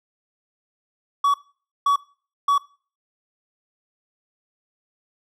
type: tone bursts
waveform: triangle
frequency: 1132 Hz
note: C#6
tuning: 36 cents sharp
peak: -13 dBFS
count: 3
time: 1.24-2.58 s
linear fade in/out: 5 ms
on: 100 ms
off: 520 ms
effects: noise-tail reverb RT60 0.4 s tail -19 dB re dry